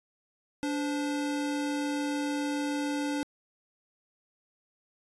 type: tone pair together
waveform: square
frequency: 290.2 / 517 Hz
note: D4 / C5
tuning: -21 / -21 cents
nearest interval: minor seventh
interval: 1000 cents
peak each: -30 / -39 dBFS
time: 0.63-3.23 s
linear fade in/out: 0 ms
effects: resampled to 24000 Hz